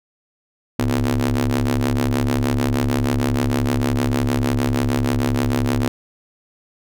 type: ring-modulated tone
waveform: sawtooth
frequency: 69.9 Hz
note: C#2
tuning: 15 cents sharp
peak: -10 dBFS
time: 0.79-5.88 s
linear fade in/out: 0 ms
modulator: 178 Hz
effects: none